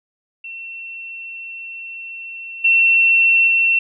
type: tone with level steps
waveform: sine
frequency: 2707 Hz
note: E7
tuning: 45 cents sharp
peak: -29 / -10 / -12 dBFS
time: 0.44-3.79 s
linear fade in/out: 5 ms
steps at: 2.64 / 3.47 s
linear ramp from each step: 10 ms
effects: none